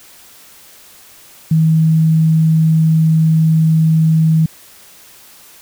sine tone, 159.8 Hz, D#3, 47 cents sharp, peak -8 dBFS, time 1.51-4.46 s, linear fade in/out 5 ms, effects white hiss -42 dBFS RMS until 5.61 s

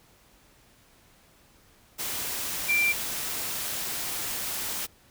sine tone in noise, 2360 Hz, D7, 8 cents sharp, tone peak -21 dBFS, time 2.68-2.93 s, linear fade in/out 20 ms, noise white, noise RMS -32 dBFS, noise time 1.98-4.87 s, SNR +8 dB, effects pink hiss -59 dBFS RMS until 5.1 s

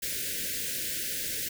white band-stop noise, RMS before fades -33 dBFS, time 0.02-1.49 s, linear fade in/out 10 ms, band 580 to 1500 Hz, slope 96 dB/octave, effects none

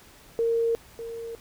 sine tone pair in turn, 460.8 / 460.8 Hz, A#4 / A#4, -20 / -20 cents, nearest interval unison, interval 0 cents, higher neither, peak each -21 / -33 dBFS, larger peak first, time 0.39-0.75 / 0.99-1.35 s, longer neither, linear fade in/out 0 ms, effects pink hiss -52 dBFS RMS until 1.4 s

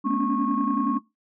sine tone cluster, 215.2 / 245.1 / 276.6 / 287.2 / 1095 Hz, A3 / B3 / C#4 / D4 / C#6, -38 / -13 / -4 / -39 / -22 cents, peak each -27 dBFS, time 0.04-0.99 s, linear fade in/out 20 ms, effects noise-tail reverb RT60 0.2 s tail -18 dB re dry + tanh soft clip ceiling -12 dBFS

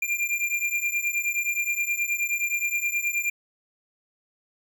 square beating tone pair, 2385 / 2394.5 Hz, D7 / D7, +26 / +33 cents, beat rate 9.5 Hz, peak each -29 / -27 dBFS, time 0.02-3.3 s, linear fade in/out 5 ms, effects none

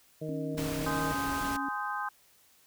harmonic tone, 155.56 Hz, D#3, in tune, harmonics 1 / 2 / 3 / 4, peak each -37 / -41 / -39 / -41 dBFS, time 0.21-1.13 s, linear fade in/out 10 ms
sine tone bursts, 277.1 Hz, C#4, 1 cent flat, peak -35 dBFS, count 5, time 0.29-1.686 s, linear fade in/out 0 ms, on 260 ms, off 24 ms
pink noise, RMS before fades -38 dBFS, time 0.57-1.57 s, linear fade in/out 10 ms
sine chord, Ab major seventh, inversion none, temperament just, 830.6 / 1038.3 / 1245.9 / 1557.4 Hz, Ab5 / C6 / Eb6 / G6, 0 / -14 / +2 / -12 cents, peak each -37 dBFS, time 0.86-2.09 s, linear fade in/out 5 ms
effects white hiss -63 dBFS RMS until 2.66 s

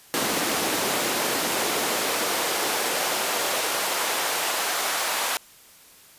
pink noise with high-pass filter sweep, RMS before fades -25 dBFS, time 0.14-5.37 s, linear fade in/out 0 ms, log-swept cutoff 270 to 790 Hz, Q 1, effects white hiss -51 dBFS RMS until 6.18 s + resampled to 32000 Hz

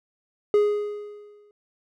triangle tone with exponential decay, 415.3 Hz, G#4, in tune, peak -12 dBFS, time 0.54-1.51 s, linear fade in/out 1 ms, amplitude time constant 210 ms, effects none

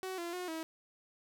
sawtooth tone with pitch steps, 375.1 / 342.8 / 361.4 / 322.2 Hz, F#4 / F4 / F#4 / E4, +24 / -32 / -41 / -39 cents, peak -34 dBFS, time 0.03-0.63 s, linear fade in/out 0 ms, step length 150 ms, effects none

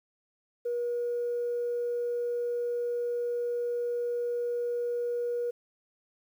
sine tone, 480 Hz, B4, 49 cents flat, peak -27 dBFS, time 0.65-5.51 s, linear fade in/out 10 ms, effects tanh soft clip ceiling -24 dBFS + 10-bit

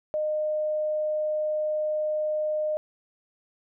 sine tone, 612 Hz, D#5, 29 cents flat, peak -24 dBFS, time 0.14-2.77 s, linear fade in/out 0 ms, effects none

